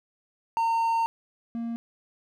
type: tone pair in turn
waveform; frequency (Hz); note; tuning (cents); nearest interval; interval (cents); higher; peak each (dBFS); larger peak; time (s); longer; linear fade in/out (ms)
triangle; 914 / 232.2; A#5 / A#3; -34 / -7; 2 octaves; 2373; first; -20 / -27; first; 0.57-1.06 / 1.55-1.76; first; 0
effects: none